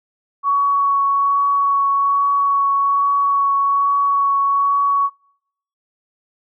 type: tone with vibrato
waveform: sine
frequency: 1119 Hz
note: C#6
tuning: 16 cents sharp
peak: -13 dBFS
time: 0.43-5.1 s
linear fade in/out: 50 ms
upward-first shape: triangle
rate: 1.2 Hz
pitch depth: 11 cents each way
effects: noise-tail reverb RT60 0.7 s tail -25 dB re dry